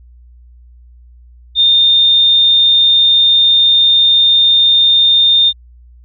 sine tone, 3633 Hz, A#7, 45 cents flat, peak -6 dBFS, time 1.55-5.53 s, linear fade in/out 50 ms, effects added 60 Hz sine -38 dBFS peak until 6.04 s

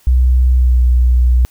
sine tone with pitch glide, 63 to 61.56 Hz, B1 to B1, +35 to -5 cents, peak -7 dBFS, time 0.07-1.45 s, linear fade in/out 0 ms, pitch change -40 cents, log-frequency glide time 0.55-0.79 s, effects white hiss -51 dBFS RMS until 1.5 s

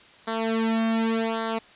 sawtooth tone with flanger, 225 Hz, A3, 39 cents sharp, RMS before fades -25 dBFS, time 0.27-1.59 s, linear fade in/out 10 ms, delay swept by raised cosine 0.38 to 2.08 ms, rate 0.86 Hz, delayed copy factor -0.9, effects white hiss -51 dBFS RMS until 1.75 s + resampled to 8000 Hz

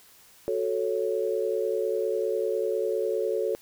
sine chord, F# minor, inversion none, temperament equal, 370 / 440 / 554.4 Hz, F#4 / A4 / C#5, 0 / 0 / 0 cents, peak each -30 / -27 / -30 dBFS, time 0.48-3.55 s, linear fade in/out 0 ms, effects white hiss -55 dBFS RMS until 3.61 s

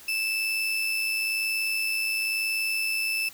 35% pulse tone with amplitude modulation, 2637 Hz, E7, in tune, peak -22 dBFS, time 0.08-3.29 s, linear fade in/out 5 ms, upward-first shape sine, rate 101 Hz, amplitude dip 35%, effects white hiss -48 dBFS RMS until 3.33 s

